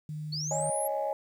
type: tone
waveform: sine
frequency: 152.4 Hz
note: D#3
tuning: 36 cents flat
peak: -34 dBFS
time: 0.09-0.7 s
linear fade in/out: 2 ms
type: linear sweep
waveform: sine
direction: up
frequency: 4265 to 11560 Hz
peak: -32 dBFS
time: 0.32-0.88 s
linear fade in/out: 10 ms
type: chord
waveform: sine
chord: C# suspended second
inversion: none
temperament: equal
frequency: 554.4 / 622.3 / 830.6 Hz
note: C#5 / D#5 / G#5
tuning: 0 / 0 / 0 cents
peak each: -32 dBFS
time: 0.51-1.13 s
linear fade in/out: 2 ms
effects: tanh soft clip ceiling -20 dBFS + 10-bit